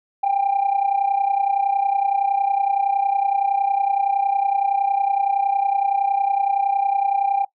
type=tone with amplitude modulation; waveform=sine; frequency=794 Hz; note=G5; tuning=22 cents sharp; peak=-12 dBFS; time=0.23-7.45 s; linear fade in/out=10 ms; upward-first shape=sine; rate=30.8 Hz; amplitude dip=75%; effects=noise-tail reverb RT60 0.1 s tail -20 dB re dry + tanh soft clip ceiling -12 dBFS